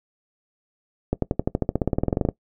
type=accelerating click train; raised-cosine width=2 ms; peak=-7 dBFS; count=20; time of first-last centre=1.13-2.288 s; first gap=93 ms; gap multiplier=0.95; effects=noise-tail reverb RT60 0.1 s tail -19 dB re dry